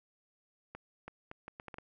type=accelerating click train; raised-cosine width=0.5 ms; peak=-29 dBFS; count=8; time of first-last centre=0.75-1.784 s; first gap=330 ms; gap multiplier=0.71; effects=none